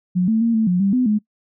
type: tone with pitch steps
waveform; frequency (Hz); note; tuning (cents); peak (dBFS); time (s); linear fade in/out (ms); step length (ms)
sine; 180.8 / 222 / 230.9 / 221.3 / 179.3 / 197 / 252.2 / 211.6; F#3 / A3 / A#3 / A3 / F3 / G3 / B3 / G#3; -40 / +16 / -16 / +10 / +46 / +9 / +36 / +33; -14; 0.15-1.19; 20; 130
effects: noise-tail reverb RT60 0.1 s tail -23 dB re dry